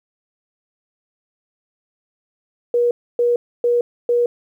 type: tone bursts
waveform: sine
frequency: 480 Hz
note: B4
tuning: 49 cents flat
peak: -13 dBFS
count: 4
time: 2.74-4.26 s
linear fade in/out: 2 ms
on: 170 ms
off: 280 ms
effects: 9-bit